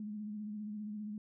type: tone with vibrato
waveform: sine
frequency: 210.6 Hz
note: G#3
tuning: 24 cents sharp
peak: -39 dBFS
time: 0-1.18 s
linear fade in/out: 2 ms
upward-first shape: sine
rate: 15 Hz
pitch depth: 38 cents each way
effects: none